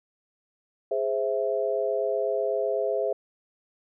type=chord; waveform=sine; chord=Ab augmented; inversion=none; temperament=equal; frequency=415.3 / 523.3 / 659.3 Hz; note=Ab4 / C5 / E5; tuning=0 / 0 / 0 cents; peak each=-28 dBFS; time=0.91-3.13 s; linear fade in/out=5 ms; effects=none